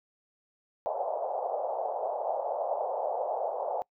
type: band-pass noise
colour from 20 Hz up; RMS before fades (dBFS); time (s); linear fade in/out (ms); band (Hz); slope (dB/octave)
white; -32; 0.86-3.82; 0; 510 to 810; 48
effects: noise-tail reverb RT60 0.1 s tail -24 dB re dry